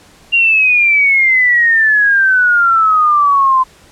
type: exponential sweep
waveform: sine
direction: down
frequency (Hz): 2794 to 1026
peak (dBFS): -7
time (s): 0.32-3.64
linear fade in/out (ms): 20
effects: pink hiss -44 dBFS RMS until 3.91 s + low-pass 10000 Hz 12 dB/octave